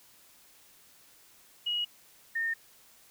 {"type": "tone pair in turn", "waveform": "sine", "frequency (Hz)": [2900, 1826.9], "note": ["F#7", "A#6"], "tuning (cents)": [-35, -35], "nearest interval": "minor sixth", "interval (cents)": 800, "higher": "first", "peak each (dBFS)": -28, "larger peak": "neither", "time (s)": [[1.66, 1.85], [2.35, 2.54]], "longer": "neither", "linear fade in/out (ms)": 10, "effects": ["white hiss -59 dBFS RMS until 3.1 s"]}